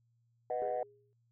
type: chord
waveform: sine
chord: B major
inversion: none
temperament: equal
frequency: 493.9 / 622.3 / 740 Hz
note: B4 / D#5 / F#5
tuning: 0 / 0 / 0 cents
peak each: -36 dBFS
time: 0.5-0.83 s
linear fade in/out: 2 ms
type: tone with exponential decay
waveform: sine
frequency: 411.2 Hz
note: G#4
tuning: 17 cents flat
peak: -36 dBFS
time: 0.62-1.13 s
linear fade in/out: 0 ms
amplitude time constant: 110 ms
effects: tanh soft clip ceiling -26 dBFS + added 117 Hz sine -70 dBFS peak until 1.31 s